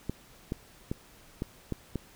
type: clicks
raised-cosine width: 3 ms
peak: -18 dBFS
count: 6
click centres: 0.096 / 0.521 / 0.915 / 1.421 / 1.723 / 1.957 s
effects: pink hiss -56 dBFS RMS until 2.15 s